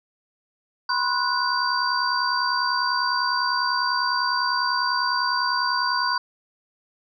sine tone cluster, 989 / 1059 / 1470 / 4683 Hz, B5 / C6 / F#6 / D8, +2 / +21 / -12 / -6 cents, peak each -26 dBFS, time 0.89-6.18 s, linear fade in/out 5 ms, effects none

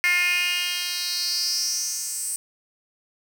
10% pulse tone with high-pass filter sweep, 354.7 Hz, F4, 27 cents sharp, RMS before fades -25 dBFS, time 0.04-2.36 s, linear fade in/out 0 ms, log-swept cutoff 2100 to 8400 Hz, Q 5.2, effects none

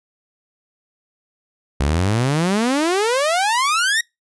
sawtooth exponential sweep, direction up, 65.2 to 1915 Hz, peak -12 dBFS, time 1.8-4.01 s, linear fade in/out 5 ms, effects noise-tail reverb RT60 0.2 s tail -26 dB re dry + resampled to 24000 Hz

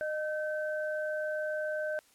sine tone pair together, 613 / 1540.2 Hz, D#5 / G6, -26 / -31 cents, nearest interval octave + major third, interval 1595 cents, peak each -32 / -37 dBFS, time 0.01-1.99 s, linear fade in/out 0 ms, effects white hiss -64 dBFS RMS until 2.14 s + low-pass 12000 Hz 12 dB/octave

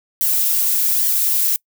violet noise with flanger, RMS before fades -17 dBFS, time 0.21-1.56 s, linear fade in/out 0 ms, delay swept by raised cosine 0.76 to 3.96 ms, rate 1.2 Hz, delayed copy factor -0.55, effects noise-tail reverb RT60 0.1 s tail -26 dB re dry

